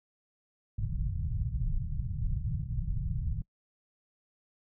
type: low-pass noise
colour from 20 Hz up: pink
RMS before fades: -32 dBFS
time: 0.78-3.42 s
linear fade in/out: 5 ms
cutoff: 160 Hz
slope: 48 dB/octave
effects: noise-tail reverb RT60 0.1 s tail -24 dB re dry